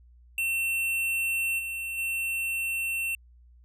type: tone with level steps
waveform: square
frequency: 2700 Hz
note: E7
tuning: 41 cents sharp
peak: -26 / -32 / -28 dBFS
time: 0.38-3.15 s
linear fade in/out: 2 ms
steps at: 1.58 / 1.97 s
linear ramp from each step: 20 ms
effects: added 60 Hz sine -52 dBFS peak until 3.64 s + resampled to 32000 Hz